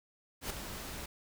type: noise with ADSR envelope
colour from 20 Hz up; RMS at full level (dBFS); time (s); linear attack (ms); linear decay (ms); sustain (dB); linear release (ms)
pink; -35; 0.41-1.06; 91; 6; -8; 5
effects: none